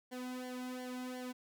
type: tone with flanger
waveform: sawtooth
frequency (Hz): 252.1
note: B3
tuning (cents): +36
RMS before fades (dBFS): -43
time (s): 0.11-1.33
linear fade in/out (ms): 20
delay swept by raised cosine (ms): 0.78 to 1.78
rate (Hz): 2.8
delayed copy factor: -0.8
effects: none